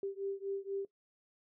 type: beating tone pair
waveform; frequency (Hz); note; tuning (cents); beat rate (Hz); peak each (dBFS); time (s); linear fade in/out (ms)
sine; 392 / 396.1; G4 / G4; 0 / +18; 4.1; -39 / -40; 0.03-0.85; 2
effects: noise-tail reverb RT60 0.1 s tail -17 dB re dry